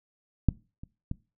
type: clicks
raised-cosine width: 5 ms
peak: -8 / -29 / -19 dBFS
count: 3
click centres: 0.487 / 0.835 / 1.114 s
effects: noise-tail reverb RT60 0.3 s tail -21 dB re dry